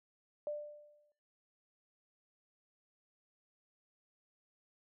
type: tone with exponential decay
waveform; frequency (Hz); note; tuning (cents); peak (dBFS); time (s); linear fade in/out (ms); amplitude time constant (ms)
sine; 593; D5; +17; -34; 0.47-1.12; 1; 140
effects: noise-tail reverb RT60 0.7 s tail -24 dB re dry